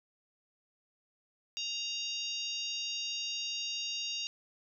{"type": "harmonic tone with a mistuned harmonic", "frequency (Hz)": 932.3, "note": "A#5", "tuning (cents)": 0, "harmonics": [3, 4, 5, 6, 7], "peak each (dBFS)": [-38, -40, -42, -44, -45], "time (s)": [1.57, 4.27], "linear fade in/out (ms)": 0, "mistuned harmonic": 5, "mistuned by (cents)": 26, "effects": []}